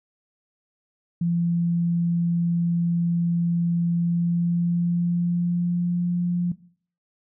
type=tone with pitch glide; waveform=sine; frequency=170.9 to 175.4 Hz; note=F3 to F3; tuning=-37 to +8 cents; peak=-20 dBFS; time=1.21-6.52 s; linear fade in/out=5 ms; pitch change=+45 cents; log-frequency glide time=3.95-6.11 s; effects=noise-tail reverb RT60 0.5 s tail -18 dB re dry